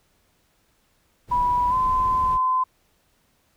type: noise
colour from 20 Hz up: brown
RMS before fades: -33 dBFS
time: 1.27-2.39 s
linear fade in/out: 50 ms
type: tone with pitch glide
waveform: sine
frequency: 981 to 1025 Hz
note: B5 to C6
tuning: -12 to -36 cents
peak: -18 dBFS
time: 1.31-2.64 s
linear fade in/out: 10 ms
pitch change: +76 cents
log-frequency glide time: 1.69-1.74 s
effects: pink hiss -65 dBFS RMS until 3.56 s